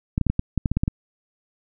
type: clicks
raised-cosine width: 5 ms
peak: -8 dBFS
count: 11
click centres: 0.179 / 0.213 / 0.267 / 0.3 / 0.394 / 0.577 / 0.658 / 0.716 / 0.77 / 0.835 / 0.879 s
effects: none